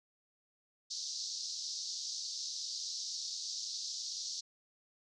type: band-pass noise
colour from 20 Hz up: white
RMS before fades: -41 dBFS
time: 0.9-4.41 s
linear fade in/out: 10 ms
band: 4100 to 6100 Hz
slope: 48 dB/octave
effects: none